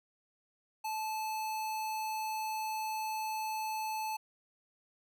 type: tone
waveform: square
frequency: 870 Hz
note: A5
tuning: 20 cents flat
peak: -35 dBFS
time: 0.84-4.17 s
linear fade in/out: 10 ms
effects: none